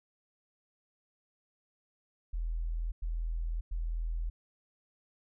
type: tone bursts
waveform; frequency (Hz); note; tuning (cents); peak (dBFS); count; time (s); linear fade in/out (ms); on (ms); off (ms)
sine; 41.2; E1; 0; -31; 3; 2.33-4.3; 10; 590; 100
effects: none